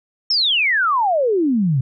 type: exponential sweep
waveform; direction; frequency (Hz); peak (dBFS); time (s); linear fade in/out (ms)
sine; down; 5510 to 123.47; -14; 0.3-1.81; 5
effects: none